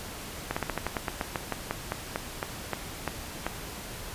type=slowing click train; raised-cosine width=0.5 ms; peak=-13 dBFS; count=18; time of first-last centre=0.51-3.466 s; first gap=55 ms; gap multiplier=1.13; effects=pink hiss -40 dBFS RMS until 4.14 s + resampled to 32000 Hz